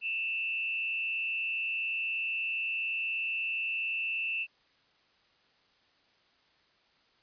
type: tone with frequency modulation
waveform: sine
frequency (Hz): 2668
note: E7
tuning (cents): +20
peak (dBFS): -30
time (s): 0.01-4.47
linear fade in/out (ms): 50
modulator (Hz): 165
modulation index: 0.49
effects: white hiss -67 dBFS RMS until 7.22 s + resampled to 11025 Hz